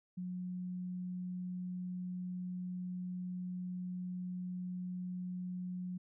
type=tone; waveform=sine; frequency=181.1 Hz; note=F#3; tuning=37 cents flat; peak=-38 dBFS; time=0.17-5.98 s; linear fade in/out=10 ms; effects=none